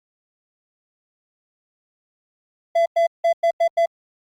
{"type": "tone bursts at uneven times", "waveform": "triangle", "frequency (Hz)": 673, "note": "E5", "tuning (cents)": 36, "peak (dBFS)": -12, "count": 6, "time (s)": [[2.75, 2.86], [2.96, 3.07], [3.24, 3.33], [3.43, 3.51], [3.6, 3.68], [3.77, 3.86]], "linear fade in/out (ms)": 10, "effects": ["Opus 48 kbps"]}